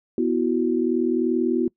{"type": "chord", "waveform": "sine", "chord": "B suspended fourth", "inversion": "none", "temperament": "equal", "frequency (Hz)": [246.9, 329.6, 370], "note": ["B3", "E4", "F#4"], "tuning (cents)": [0, 0, 0], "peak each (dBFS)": -23, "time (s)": [0.18, 1.68], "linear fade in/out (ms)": 2, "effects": ["noise-tail reverb RT60 0.1 s tail -23 dB re dry"]}